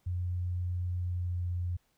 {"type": "tone with pitch glide", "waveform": "sine", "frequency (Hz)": [89.2, 88.38], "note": ["F2", "F2"], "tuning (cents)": [37, 21], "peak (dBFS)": -30, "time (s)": [0.06, 1.77], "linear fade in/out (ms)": 10, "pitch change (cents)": -16, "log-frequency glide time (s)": [0.98, 1.43], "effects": ["pink hiss -73 dBFS RMS until 1.97 s"]}